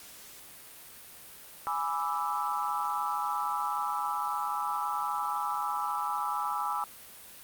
sine chord, E dominant seventh, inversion first, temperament equal, 830.6 / 987.8 / 1174.7 / 1318.5 Hz, G#5 / B5 / D6 / E6, 0 / 0 / 0 / 0 cents, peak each -34 dBFS, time 1.67-6.84 s, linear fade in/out 0 ms, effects white hiss -49 dBFS RMS until 7.43 s + Opus 48 kbps

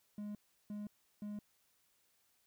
triangle tone bursts, 207.7 Hz, G#3, in tune, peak -39 dBFS, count 3, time 0.18-1.39 s, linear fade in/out 2 ms, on 170 ms, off 350 ms, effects white hiss -75 dBFS RMS until 2.46 s

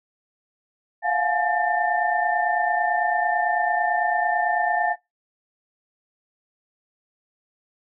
sine tone cluster, 694 / 723 / 847 / 1793 Hz, F5 / F#5 / G#5 / A6, -11 / -40 / +34 / +32 cents, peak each -25 dBFS, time 1.02-4.96 s, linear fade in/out 50 ms, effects noise-tail reverb RT60 0.2 s tail -22 dB re dry

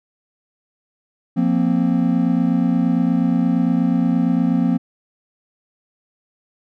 triangle chord, F suspended fourth, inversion none, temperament equal, 174.61 / 233.1 / 261.6 Hz, F3 / Bb3 / C4, 0 / 0 / 0 cents, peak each -17 dBFS, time 1.36-4.78 s, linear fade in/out 20 ms, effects none

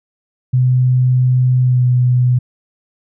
sine tone with pitch glide, 126.9 to 124.72 Hz, B2 to B2, +47 to +17 cents, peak -9 dBFS, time 0.53-2.39 s, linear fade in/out 10 ms, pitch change -30 cents, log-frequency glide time 1.62-1.84 s, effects none

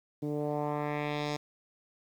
10% pulse tone with low-pass filter sweep, 147.9 Hz, D3, 13 cents sharp, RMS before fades -33 dBFS, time 0.22-1.37 s, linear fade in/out 10 ms, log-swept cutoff 320 to 5900 Hz, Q 1.6, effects 10-bit

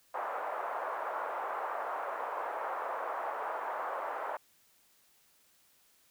white band-pass noise, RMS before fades -37 dBFS, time 0.14-4.37 s, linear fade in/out 5 ms, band 540 to 1200 Hz, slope 24 dB/octave, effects white hiss -67 dBFS RMS until 6.1 s

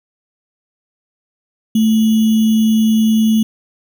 sine tone with sample-and-hold, 219.8 Hz, A3, 2 cents flat, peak -9 dBFS, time 1.75-3.43 s, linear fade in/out 5 ms, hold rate 3150 Hz, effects none

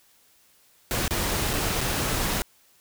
pink noise with dropouts, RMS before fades -26 dBFS, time 0.91-2.42 s, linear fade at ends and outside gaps 0 ms, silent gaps 1.079-1.108 / 1.533-1.537 / 1.807-1.812 s, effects white hiss -60 dBFS RMS until 2.8 s

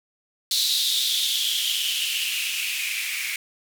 violet noise with band-pass filter sweep, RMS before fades -25 dBFS, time 0.51-3.36 s, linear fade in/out 2 ms, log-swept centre 4000 to 2200 Hz, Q 6.4, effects none

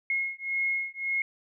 sine beating tone pair, 2160 / 2161.8 Hz, C#7 / C#7, -45 / -44 cents, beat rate 1.8 Hz, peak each -30 dBFS, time 0.1-1.22 s, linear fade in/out 2 ms, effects none

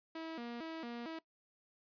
sawtooth tone with vibrato, 277.2 Hz, C#4, in tune, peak -38 dBFS, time 0.15-1.19 s, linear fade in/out 5 ms, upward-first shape square, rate 2.2 Hz, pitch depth 270 cents each way, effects noise-tail reverb RT60 0.1 s tail -19 dB re dry + resampled to 11025 Hz

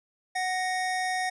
square tone pair together, 741.1 / 1864.7 Hz, F#5 / A#6, +3 / 0 cents, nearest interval octave + major third, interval 1597 cents, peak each -29 / -32 dBFS, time 0.35-1.3 s, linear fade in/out 10 ms, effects resampled to 24000 Hz

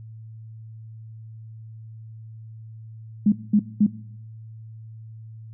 sine tone bursts, 208.7 Hz, G#3, 9 cents sharp, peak -13 dBFS, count 3, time 3.26-3.866 s, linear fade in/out 5 ms, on 62 ms, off 210 ms, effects noise-tail reverb RT60 0.8 s tail -18 dB re dry + added 111 Hz sine -38 dBFS peak until 5.53 s

